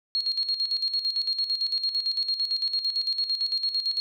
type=tone with tremolo; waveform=sine; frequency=4276 Hz; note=C8; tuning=37 cents sharp; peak=-22 dBFS; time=0.15-4 s; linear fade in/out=0 ms; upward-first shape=square; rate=8.9 Hz; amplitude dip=65%; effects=none